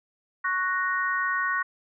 sine chord, F# major, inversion second, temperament equal, 1108.7 / 1480 / 1864.7 Hz, C#6 / F#6 / A#6, 0 / 0 / 0 cents, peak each -28 dBFS, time 0.44-1.63 s, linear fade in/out 10 ms, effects none

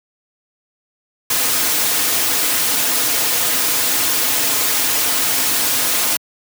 white noise with comb filter, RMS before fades -17 dBFS, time 1.3-6.17 s, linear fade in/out 5 ms, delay 5.2 ms, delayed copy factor -0.6, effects high-pass 150 Hz 12 dB/octave

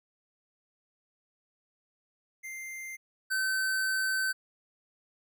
square tone pair in turn, 2093 / 1535.4 Hz, C7 / G6, 0 / -36 cents, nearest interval perfect fourth, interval 536 cents, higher first, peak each -39 / -28 dBFS, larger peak second, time 2.43-2.97 / 3.3-4.33 s, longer second, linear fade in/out 20 ms, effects none

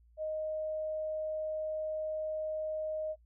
sine tone, 622.3 Hz, D#5, in tune, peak -33 dBFS, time 0.17-3.16 s, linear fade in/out 50 ms, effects noise-tail reverb RT60 0.1 s tail -24 dB re dry + added 58 Hz sine -60 dBFS peak until 3.25 s

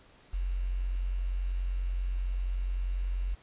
sine tone with quantisation, 45.16 Hz, F#1, 41 cents flat, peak -28 dBFS, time 0.33-3.35 s, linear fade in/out 10 ms, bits 9, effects pink hiss -59 dBFS RMS until 3.42 s + resampled to 8000 Hz

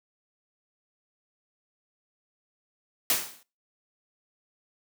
white noise with exponential decay, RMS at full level -21 dBFS, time 3.1-3.43 s, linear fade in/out 1 ms, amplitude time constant 71 ms, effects noise-tail reverb RT60 0.3 s tail -21 dB re dry + high-pass 150 Hz 12 dB/octave

